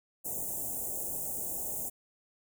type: band-stop noise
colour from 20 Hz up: white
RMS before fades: -36 dBFS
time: 0.24-1.9 s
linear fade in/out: 20 ms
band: 820 to 7000 Hz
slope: 48 dB/octave
effects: none